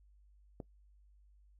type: click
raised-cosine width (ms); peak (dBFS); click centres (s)
2; -29; 0.602
effects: noise-tail reverb RT60 0.1 s tail -20 dB re dry + added 50 Hz sine -61 dBFS peak until 1.59 s